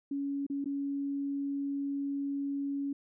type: tone with dropouts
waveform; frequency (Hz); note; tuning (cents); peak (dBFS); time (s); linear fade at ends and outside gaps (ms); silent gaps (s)
sine; 280; C#4; +18; -31; 0.11-2.93; 5; 0.466-0.499 / 0.644-0.657
effects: none